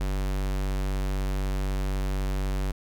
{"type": "tone", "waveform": "square", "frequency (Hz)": 48.02, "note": "G1", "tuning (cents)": -35, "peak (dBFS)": -26, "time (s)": [0, 2.72], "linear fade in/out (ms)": 10, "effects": []}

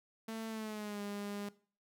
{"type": "tone with pitch glide", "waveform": "sawtooth", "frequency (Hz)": [223.3, 203.6], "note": ["A3", "G#3"], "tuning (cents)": [26, -34], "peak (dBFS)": -36, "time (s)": [0.28, 1.49], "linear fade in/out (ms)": 5, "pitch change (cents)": -160, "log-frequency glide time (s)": [0.48, 1.01], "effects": ["noise-tail reverb RT60 0.4 s tail -18 dB re dry"]}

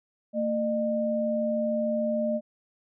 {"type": "tone pair together", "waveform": "sine", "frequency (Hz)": [226.6, 607], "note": ["A#3", "D#5"], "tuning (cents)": [-49, -43], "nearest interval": "octave + perfect fourth", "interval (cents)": 1706, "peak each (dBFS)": [-28, -26], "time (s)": [0.33, 2.41], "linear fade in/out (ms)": 50, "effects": []}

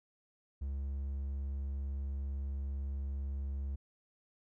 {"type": "tone", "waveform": "triangle", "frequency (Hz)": 68.9, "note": "C#2", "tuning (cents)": -10, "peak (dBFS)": -33, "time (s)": [0.61, 3.76], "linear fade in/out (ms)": 10, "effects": []}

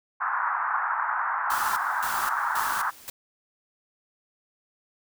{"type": "band-pass noise", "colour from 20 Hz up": "pink", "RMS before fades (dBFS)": -27, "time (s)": [0.2, 2.91], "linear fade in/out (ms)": 20, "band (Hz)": [880, 1600], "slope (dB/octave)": 48}
{"type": "noise with tremolo", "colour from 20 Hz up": "white", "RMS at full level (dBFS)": -35, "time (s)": [1.5, 3.1], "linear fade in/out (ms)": 2, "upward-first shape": "square", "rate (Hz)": 1.9, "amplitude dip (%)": 80}
{"effects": []}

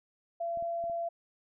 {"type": "tone", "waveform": "sine", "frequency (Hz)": 679, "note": "F5", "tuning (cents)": -49, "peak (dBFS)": -31, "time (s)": [0.4, 1.09], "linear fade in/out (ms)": 10}
{"type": "clicks", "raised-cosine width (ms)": 3, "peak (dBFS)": -40, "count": 4, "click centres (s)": [0.573, 0.625, 0.84, 0.898]}
{"effects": []}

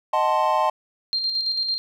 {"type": "chord", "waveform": "triangle", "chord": "D# diminished seventh", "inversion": "none", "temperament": "equal with one note detuned", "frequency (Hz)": [622.3, 747.7, 880, 1046.5], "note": ["D#5", "F#5", "A5", "C6"], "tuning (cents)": [0, 18, 0, 0], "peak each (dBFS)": [-22, -24, -20, -21], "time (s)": [0.13, 0.7], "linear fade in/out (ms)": 5}
{"type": "tone with tremolo", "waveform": "sine", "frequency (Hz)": 4186, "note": "C8", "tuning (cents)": 0, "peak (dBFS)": -20, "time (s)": [1.13, 1.78], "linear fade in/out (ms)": 0, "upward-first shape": "square", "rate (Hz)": 9, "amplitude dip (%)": 40}
{"effects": []}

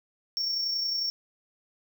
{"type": "tone with amplitude modulation", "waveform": "triangle", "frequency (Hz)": 5480, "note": "F8", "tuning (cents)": -34, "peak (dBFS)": -24, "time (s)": [0.37, 1.1], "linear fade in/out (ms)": 0, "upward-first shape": "sine", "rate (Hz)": 31.1, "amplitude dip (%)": 35, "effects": []}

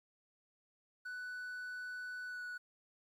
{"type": "tone with pitch glide", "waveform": "triangle", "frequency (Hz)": [1489, 1473.6], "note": ["F#6", "F#6"], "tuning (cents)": [11, -7], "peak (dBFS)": -40, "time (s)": [1.05, 2.58], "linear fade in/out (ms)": 10, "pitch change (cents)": -18, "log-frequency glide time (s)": [2.26, 2.44], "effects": ["12-bit"]}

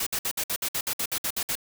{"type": "noise bursts", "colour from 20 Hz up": "white", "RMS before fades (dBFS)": -28, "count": 13, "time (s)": [0, 1.554], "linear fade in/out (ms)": 5, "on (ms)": 66, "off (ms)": 58, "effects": []}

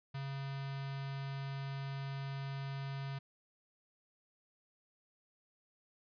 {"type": "tone with notch filter", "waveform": "square", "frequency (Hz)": 137.4, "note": "C#3", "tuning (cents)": -15, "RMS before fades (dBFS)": -41, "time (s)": [0.14, 3.19], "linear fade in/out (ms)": 10, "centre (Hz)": 340, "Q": 0.61, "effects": ["resampled to 11025 Hz"]}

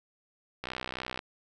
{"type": "click train", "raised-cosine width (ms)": 0.3, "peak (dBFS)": -19, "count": 36, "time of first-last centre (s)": [0.64, 1.191], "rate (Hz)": 63.5, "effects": []}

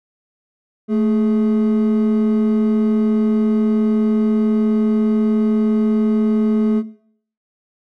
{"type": "tone pair together", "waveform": "triangle", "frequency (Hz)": [219.2, 419], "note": ["A3", "G#4"], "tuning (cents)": [-6, 15], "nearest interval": "major seventh", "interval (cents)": 1121, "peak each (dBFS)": [-12, -19], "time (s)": [0.88, 6.83], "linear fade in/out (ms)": 50, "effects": ["noise-tail reverb RT60 0.6 s tail -18 dB re dry", "tanh soft clip ceiling -7 dBFS"]}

